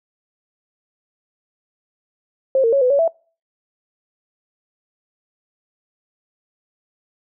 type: tone with pitch steps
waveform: sine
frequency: 532 / 457.9 / 553 / 502 / 562 / 660 Hz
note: C5 / A#4 / C#5 / B4 / C#5 / E5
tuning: +29 / -31 / -4 / +28 / +24 / +2 cents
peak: -12 dBFS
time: 2.55-3.078 s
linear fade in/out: 2 ms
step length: 88 ms
effects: noise-tail reverb RT60 0.4 s tail -26 dB re dry